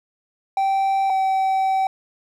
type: tone pair in turn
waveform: triangle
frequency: 778 / 767.3 Hz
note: G5 / G5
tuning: -13 / -37 cents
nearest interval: unison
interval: 24 cents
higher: first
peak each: -15 dBFS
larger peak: neither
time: 0.57-1.1 / 1.1-1.87 s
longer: second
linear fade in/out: 2 ms
effects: none